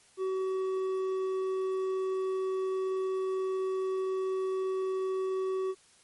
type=tone with hard clipping; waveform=triangle; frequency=378.4 Hz; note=F#4; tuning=39 cents sharp; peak=-30 dBFS; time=0.17-5.75 s; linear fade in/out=50 ms; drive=9 dB; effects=white hiss -61 dBFS RMS until 6.03 s + MP3 48 kbps